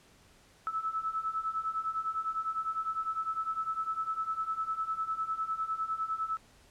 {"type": "beating tone pair", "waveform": "sine", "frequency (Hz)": [1302, 1311.9], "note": ["E6", "E6"], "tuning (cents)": [-22, -9], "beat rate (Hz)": 9.9, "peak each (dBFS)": [-36, -33], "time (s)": [0.67, 6.37], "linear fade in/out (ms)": 0, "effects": ["pink hiss -61 dBFS RMS until 6.7 s", "low-pass 10000 Hz 12 dB/octave"]}